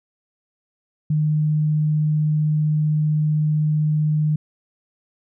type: tone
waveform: sine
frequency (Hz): 152.6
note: D#3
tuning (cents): -33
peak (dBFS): -16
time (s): 1.1-4.36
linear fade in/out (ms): 5
effects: none